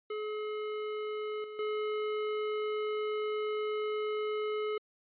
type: tone with level steps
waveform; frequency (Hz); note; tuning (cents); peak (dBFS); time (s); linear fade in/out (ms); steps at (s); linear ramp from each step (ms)
square; 425.8; G#4; +43; -35 / -42 / -32; 0.1-4.78; 5; 1.44 / 1.59; 2
effects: resampled to 8000 Hz